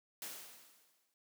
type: noise with exponential decay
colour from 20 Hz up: white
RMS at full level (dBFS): -43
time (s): 0.22-1.14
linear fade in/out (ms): 1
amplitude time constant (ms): 200
effects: high-pass 200 Hz 12 dB/octave